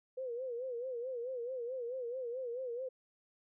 sine tone with vibrato, 495.5 Hz, B4, 6 cents sharp, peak -37 dBFS, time 0.17-2.89 s, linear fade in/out 10 ms, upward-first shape sine, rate 4.6 Hz, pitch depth 110 cents each way, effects none

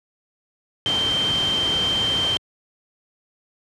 sine tone in noise, 3136 Hz, G7, in tune, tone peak -19 dBFS, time 0.86-2.37 s, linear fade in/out 0 ms, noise pink, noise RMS -27 dBFS, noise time 0.86-2.37 s, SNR +5 dB, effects high-pass 80 Hz 12 dB/octave + low-pass 6000 Hz 12 dB/octave

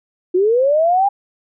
sine linear sweep, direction up, 349.2 to 815 Hz, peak -11 dBFS, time 0.34-1.09 s, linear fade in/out 10 ms, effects none

